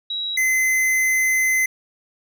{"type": "tone pair in turn", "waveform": ["sine", "square"], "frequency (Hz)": [3869, 2050], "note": ["B7", "C7"], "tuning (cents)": [-36, -36], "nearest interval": "major seventh", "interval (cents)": 1100, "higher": "first", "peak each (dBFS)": [-23, -17], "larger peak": "second", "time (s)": [[0.1, 0.37], [0.37, 1.66]], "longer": "second", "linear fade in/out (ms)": 5, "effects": []}